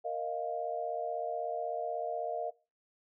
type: chord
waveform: sine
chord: Bb suspended fourth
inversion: none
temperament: equal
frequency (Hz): 466.2 / 622.3 / 698.5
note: Bb4 / Eb5 / F5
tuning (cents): 0 / 0 / 0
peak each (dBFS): -39 / -37 / -36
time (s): 0.04-2.51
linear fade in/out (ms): 20
effects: noise-tail reverb RT60 0.3 s tail -20 dB re dry